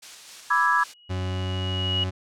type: noise with tremolo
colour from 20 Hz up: blue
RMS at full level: -35 dBFS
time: 0.02-0.94 s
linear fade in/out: 10 ms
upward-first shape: square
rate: 3.9 Hz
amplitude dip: 25%
type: chord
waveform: sine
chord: E dominant seventh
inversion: second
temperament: equal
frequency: 987.8 / 1174.7 / 1318.5 / 1661.2 Hz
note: B5 / D6 / E6 / G#6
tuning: 0 / 0 / 0 / 0 cents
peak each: -23 / -24 / -26 / -22 dBFS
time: 0.5-0.84 s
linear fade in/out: 10 ms
type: tone with exponential growth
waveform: sine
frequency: 2905 Hz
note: F#7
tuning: 32 cents flat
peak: -21 dBFS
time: 0.7-2.04 s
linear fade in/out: 5 ms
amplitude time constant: 290 ms
type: tone with pitch glide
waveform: 40% pulse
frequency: 92.5 to 93.14 Hz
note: F#2 to F#2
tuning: 0 to +12 cents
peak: -25 dBFS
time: 1.09-2.11 s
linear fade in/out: 20 ms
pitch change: +12 cents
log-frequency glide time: 1.26-1.68 s
effects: low-pass 6000 Hz 12 dB/octave